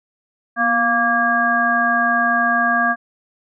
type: harmonic tone with a mistuned harmonic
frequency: 233.1 Hz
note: A#3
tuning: in tune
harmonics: 1 / 3 / 5 / 7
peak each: -24 / -20 / -20 / -17 dBFS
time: 0.56-2.96 s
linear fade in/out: 50 ms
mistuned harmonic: 1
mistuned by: +60 cents
effects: none